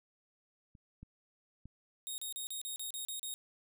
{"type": "clicks", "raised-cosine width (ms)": 5, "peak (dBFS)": [-45, -37, -37], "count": 3, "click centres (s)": [0.752, 1.03, 1.656]}
{"type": "tone bursts", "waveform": "10% pulse", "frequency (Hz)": 3729, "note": "A#7", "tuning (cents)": 0, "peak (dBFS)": -31, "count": 9, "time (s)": [2.07, 3.34], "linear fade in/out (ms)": 0, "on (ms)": 110, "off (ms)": 35}
{"effects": []}